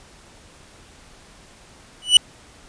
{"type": "tone with exponential growth", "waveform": "45% pulse", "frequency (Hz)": 2960, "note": "F#7", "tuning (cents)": 0, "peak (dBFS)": -3, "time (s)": [2.02, 2.17], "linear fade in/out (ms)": 2, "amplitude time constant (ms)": 31, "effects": ["pink hiss -48 dBFS RMS until 2.68 s", "resampled to 22050 Hz"]}